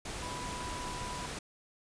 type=tone in noise; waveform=sine; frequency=987.8 Hz; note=B5; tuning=in tune; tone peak=-41 dBFS; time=0.22-1.26 s; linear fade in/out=5 ms; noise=pink; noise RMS=-40 dBFS; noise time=0.05-1.39 s; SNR=-4 dB; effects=resampled to 22050 Hz